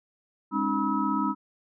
sine tone cluster, 204.7 / 269.4 / 305.7 / 971 / 1289 Hz, G#3 / C#4 / D#4 / B5 / E6, -25 / -49 / -30 / -30 / -39 cents, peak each -30 dBFS, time 0.51-1.35 s, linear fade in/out 50 ms, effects none

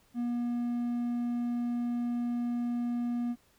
triangle tone, 240 Hz, B3, 49 cents flat, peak -27 dBFS, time 0.14-3.36 s, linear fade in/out 50 ms, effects pink hiss -66 dBFS RMS until 3.58 s

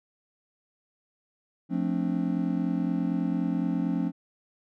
triangle chord, D minor seventh, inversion first, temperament just, 176.2 / 220.2 / 264.3 / 293.7 Hz, F3 / A3 / C4 / D4, +16 / +2 / +18 / 0 cents, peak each -27 / -30 / -28 / -30 dBFS, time 1.69-4.12 s, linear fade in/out 50 ms, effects none

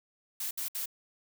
blue noise bursts, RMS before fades -35 dBFS, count 3, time 0.4-0.858 s, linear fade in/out 5 ms, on 110 ms, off 64 ms, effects none

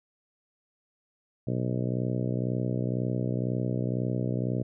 harmonic tone, 62 Hz, B1, 7 cents sharp, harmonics 2 / 3 / 4 / 5 / 6 / 7 / 8 / 9 / 10, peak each -29 / -33 / -35 / -37 / -39 / -40 / -41 / -42 / -43 dBFS, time 1.47-4.63 s, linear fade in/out 5 ms, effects none

